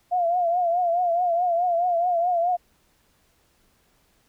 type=tone with vibrato; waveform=sine; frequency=698.5 Hz; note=F5; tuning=in tune; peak=-19 dBFS; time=0.11-2.57 s; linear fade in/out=20 ms; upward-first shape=triangle; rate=4.7 Hz; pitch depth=90 cents each way; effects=pink hiss -64 dBFS RMS until 4.28 s